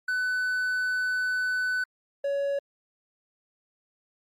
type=tone pair in turn; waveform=triangle; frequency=1500 / 560.8 Hz; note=F#6 / C#5; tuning=+23 / +20 cents; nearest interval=octave + perfect fourth; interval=1703 cents; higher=first; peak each=-23 dBFS; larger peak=neither; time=0.08-1.84 / 2.24-2.59 s; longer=first; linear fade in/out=5 ms; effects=Opus 48 kbps